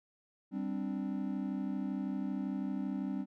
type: chord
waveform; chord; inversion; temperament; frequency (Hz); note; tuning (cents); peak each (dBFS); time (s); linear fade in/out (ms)
triangle; G suspended fourth; none; just; 196 / 261.3 / 294; G3 / C4 / D4; 0 / -2 / +2; -35 / -36 / -38; 0.51-3.26; 50
effects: none